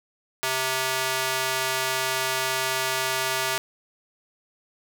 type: tone with high-pass filter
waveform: square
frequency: 130.9 Hz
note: C3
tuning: 1 cent sharp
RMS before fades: -26 dBFS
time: 0.43-3.58 s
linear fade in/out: 0 ms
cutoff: 850 Hz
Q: 0.52
effects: none